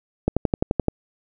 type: click train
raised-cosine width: 2 ms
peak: -5 dBFS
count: 8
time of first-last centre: 0.28-0.883 s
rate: 11.6 Hz
effects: none